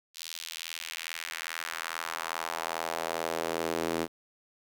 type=tone with high-pass filter sweep; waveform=sawtooth; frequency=82.41 Hz; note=E2; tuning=in tune; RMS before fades=-35 dBFS; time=0.14-4.08 s; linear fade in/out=50 ms; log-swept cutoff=4100 to 320 Hz; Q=1.5; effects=9-bit